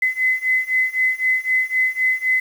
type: beating tone pair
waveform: sine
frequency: 2030 / 2033.9 Hz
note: B6 / C7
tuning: +47 / -50 cents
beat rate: 3.9 Hz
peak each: -20 / -19 dBFS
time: 0.02-2.4 s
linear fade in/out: 5 ms
effects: 7-bit